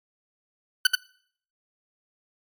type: tone with echo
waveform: 20% pulse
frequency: 1500 Hz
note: F#6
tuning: 23 cents sharp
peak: -9 dBFS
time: 0.85-0.87 s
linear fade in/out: 5 ms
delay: 83 ms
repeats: 1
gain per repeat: -3 dB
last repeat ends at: 0.953 s
effects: noise-tail reverb RT60 0.6 s tail -23 dB re dry + MP3 96 kbps